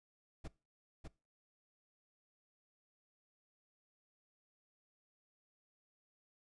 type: noise with echo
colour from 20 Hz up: brown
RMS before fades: -43 dBFS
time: 0.44-0.48 s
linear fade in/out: 10 ms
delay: 600 ms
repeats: 1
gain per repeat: -3 dB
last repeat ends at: 1.08 s
effects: noise-tail reverb RT60 0.3 s tail -21 dB re dry + resampled to 22050 Hz